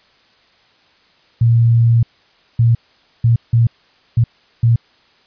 sine tone bursts at uneven times, 116.5 Hz, A#2, 1 cent flat, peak -8 dBFS, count 6, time 1.41-2.03 / 2.59-2.75 / 3.24-3.36 / 3.53-3.67 / 4.17-4.24 / 4.63-4.76 s, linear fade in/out 5 ms, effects white hiss -53 dBFS RMS until 5.26 s + resampled to 11025 Hz

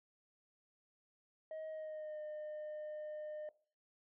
sine tone with pitch glide, 630 to 607.8 Hz, D#5 to D#5, +21 to -41 cents, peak -40 dBFS, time 1.51-3.49 s, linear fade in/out 2 ms, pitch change -62 cents, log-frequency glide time 1.69-2.21 s, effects noise-tail reverb RT60 0.4 s tail -20 dB re dry + tanh soft clip ceiling -42 dBFS

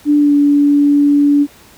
sine tone with pitch glide, 293.7 to 288 Hz, D4 to D4, 0 to -34 cents, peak -7 dBFS, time 0.05-1.47 s, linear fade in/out 50 ms, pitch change -34 cents, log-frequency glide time 0.17-0.34 s, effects pink hiss -43 dBFS RMS until 1.77 s + high-pass 60 Hz 12 dB/octave

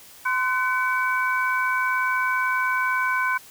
sine tone cluster, 1030 / 1510 / 2269 Hz, C6 / F#6 / C#7, -28 / +35 / +40 cents, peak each -24 / -23 / -29 dBFS, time 0.25-3.38 s, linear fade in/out 10 ms, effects white hiss -47 dBFS RMS until 3.5 s

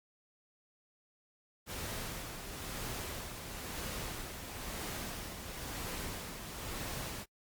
pink noise with tremolo, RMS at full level -40 dBFS, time 1.66-7.26 s, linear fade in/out 50 ms, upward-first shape sine, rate 1 Hz, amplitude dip 45%, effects noise-tail reverb RT60 0.1 s tail -24 dB re dry + Opus 48 kbps

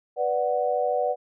sine chord, B minor, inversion none, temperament equal, 493.9 / 587.3 / 740 Hz, B4 / D5 / F#5, 0 / 0 / 0 cents, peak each -26 dBFS, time 0.16-1.16 s, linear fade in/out 50 ms, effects none

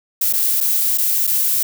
violet noise with dropouts, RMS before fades -17 dBFS, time 0.21-1.63 s, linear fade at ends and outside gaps 5 ms, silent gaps 0.328-0.334 / 0.605-0.609 / 0.976-0.982 / 1.269-1.274 s, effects none

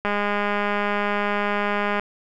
click train, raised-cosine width 0.5 ms, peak -9 dBFS, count 400, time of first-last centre 0.05-1.996 s, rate 205 Hz, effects none

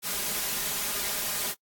white noise with comb filter, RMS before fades -30 dBFS, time 0.02-1.55 s, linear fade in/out 50 ms, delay 4.9 ms, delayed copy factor +0.65, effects noise-tail reverb RT60 0.1 s tail -26 dB re dry + AAC 64 kbps

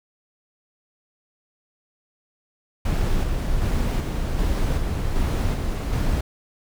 brown noise with tremolo, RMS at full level -21 dBFS, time 2.85-6.21 s, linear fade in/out 5 ms, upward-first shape square, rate 1.3 Hz, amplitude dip 30%, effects none

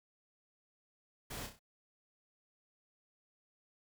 pink noise with echo, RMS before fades -44 dBFS, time 1.3-1.47 s, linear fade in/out 10 ms, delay 31 ms, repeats 4, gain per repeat -6 dB, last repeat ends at 1.594 s, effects none

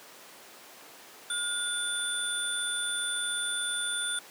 sine tone cluster, 1438 / 3517 / 9180 Hz, F#6 / A7 / D9, -50 / -1 / -40 cents, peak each -34 / -33 / -33 dBFS, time 1.3-4.19 s, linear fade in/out 2 ms, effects pink hiss -49 dBFS RMS until 4.3 s + high-pass 400 Hz 12 dB/octave

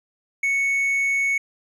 triangle tone, 2215 Hz, C#7, 2 cents flat, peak -17 dBFS, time 0.43-1.38 s, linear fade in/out 5 ms, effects resampled to 32000 Hz

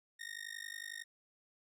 sawtooth tone with amplitude modulation, 1850 Hz, A#6, 14 cents flat, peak -36 dBFS, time 0.19-1.04 s, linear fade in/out 20 ms, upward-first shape sine, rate 51 Hz, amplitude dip 100%, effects low-pass 12000 Hz 12 dB/octave

